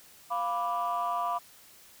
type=chord; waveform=sine; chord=B diminished; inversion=second; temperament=equal; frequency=698.5 / 987.8 / 1174.7 Hz; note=F5 / B5 / D6; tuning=0 / 0 / 0 cents; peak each=-31 dBFS; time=0.3-1.39 s; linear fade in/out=20 ms; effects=tanh soft clip ceiling -22 dBFS + white hiss -55 dBFS RMS until 2 s